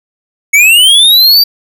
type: linear sweep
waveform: square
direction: up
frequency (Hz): 2200 to 4699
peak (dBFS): -3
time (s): 0.53-1.44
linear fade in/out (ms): 10
effects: none